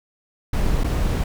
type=noise with dropouts; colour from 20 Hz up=brown; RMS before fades=-20 dBFS; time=0.53-1.24 s; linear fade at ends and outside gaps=5 ms; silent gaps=0.837-0.842 s; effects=none